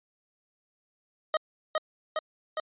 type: tone with echo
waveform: 25% pulse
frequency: 626 Hz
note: D#5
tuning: 10 cents sharp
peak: -19 dBFS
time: 1.34-1.37 s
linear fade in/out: 2 ms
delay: 410 ms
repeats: 3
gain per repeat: -2 dB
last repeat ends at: 2.6 s
effects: resampled to 8000 Hz